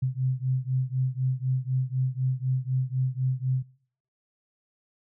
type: beating tone pair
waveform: sine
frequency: 127.9 / 131.9 Hz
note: C3 / C3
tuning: -39 / +14 cents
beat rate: 4 Hz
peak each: -27 dBFS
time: 0.02-3.63 s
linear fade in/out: 10 ms
effects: noise-tail reverb RT60 0.6 s tail -24 dB re dry